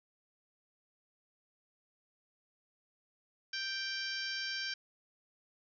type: harmonic tone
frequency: 784 Hz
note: G5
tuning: in tune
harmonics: 2 / 3 / 4 / 5 / 6 / 7 / 8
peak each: -40 / -45 / -44 / -49 / -42 / -43 / -54 dBFS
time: 3.53-4.74 s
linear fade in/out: 5 ms
effects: none